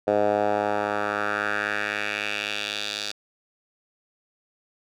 10% pulse tone with band-pass filter sweep, 103.83 Hz, G#2, in tune, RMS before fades -26 dBFS, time 0.07-3.12 s, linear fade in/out 10 ms, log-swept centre 590 to 4400 Hz, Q 2.3, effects none

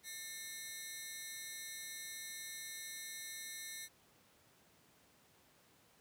10% pulse ring-modulated tone, 1975.5 Hz, B6, in tune, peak -33 dBFS, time 0.03-3.89 s, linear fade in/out 50 ms, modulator 182 Hz, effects pink hiss -68 dBFS RMS until 6 s + high-pass 100 Hz 12 dB/octave

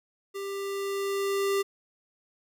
square tone with level ramp, 395.6 Hz, G4, 16 cents sharp, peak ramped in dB -34 to -24 dBFS, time 0.34-1.63 s, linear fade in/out 20 ms, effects none

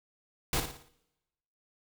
pink noise with echo, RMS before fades -29 dBFS, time 0.53-0.6 s, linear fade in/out 2 ms, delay 57 ms, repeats 5, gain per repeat -7 dB, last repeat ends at 0.885 s, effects noise-tail reverb RT60 1.0 s tail -22 dB re dry

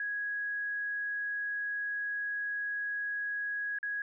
sine tone with dropouts, 1661.2 Hz, G#6, in tune, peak -32 dBFS, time 0-4.02 s, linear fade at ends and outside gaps 2 ms, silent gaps 3.787-3.829 s, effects none

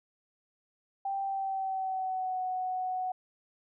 sine tone with pitch glide, 784 to 740.9 Hz, G5 to F#5, 0 to +2 cents, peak -30 dBFS, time 1.05-3.12 s, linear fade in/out 5 ms, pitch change -98 cents, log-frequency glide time 1.22-2.4 s, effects none

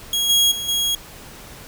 sawtooth tone with level steps, 3300 Hz, G#7, 12 cents flat, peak -15 / -10 / -22 / -15 dBFS, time 0.13-0.95 s, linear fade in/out 2 ms, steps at 0.29 / 0.51 / 0.68 s, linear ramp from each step 10 ms, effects pink hiss -40 dBFS RMS until 1.67 s

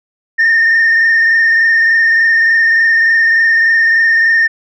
sine tone with frequency modulation, 1820 Hz, A#6, 42 cents flat, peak -5 dBFS, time 0.38-4.48 s, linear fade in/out 20 ms, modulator 23.4 Hz, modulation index 1.6, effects tanh soft clip ceiling -5 dBFS

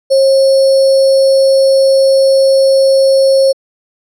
sine tone with sample-and-hold, 539 Hz, C#5, 49 cents flat, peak -5 dBFS, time 0.1-3.53 s, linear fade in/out 20 ms, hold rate 4900 Hz, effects low-pass 10000 Hz 12 dB/octave

